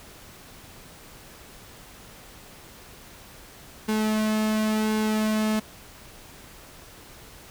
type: tone with flanger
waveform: sawtooth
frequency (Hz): 216.1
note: A3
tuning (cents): -31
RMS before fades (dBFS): -24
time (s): 3.88-5.6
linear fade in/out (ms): 10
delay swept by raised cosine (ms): 1.6 to 2.6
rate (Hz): 0.93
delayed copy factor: -0.6
effects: pink hiss -47 dBFS RMS until 7.5 s